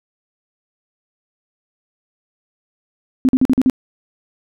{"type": "tone bursts", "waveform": "sine", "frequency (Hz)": 258.5, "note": "C4", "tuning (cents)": -21, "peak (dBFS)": -9, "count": 6, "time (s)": [3.25, 3.698], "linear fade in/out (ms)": 0, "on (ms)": 38, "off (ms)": 44, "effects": []}